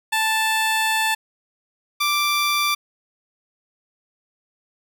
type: tone pair in turn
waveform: 15% pulse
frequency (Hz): 880 / 1175.1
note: A5 / D6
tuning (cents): 0 / +1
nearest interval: perfect fourth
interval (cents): 501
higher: second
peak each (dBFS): -12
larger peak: neither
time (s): 0.12-1.15 / 2-2.75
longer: first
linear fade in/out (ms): 10
effects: none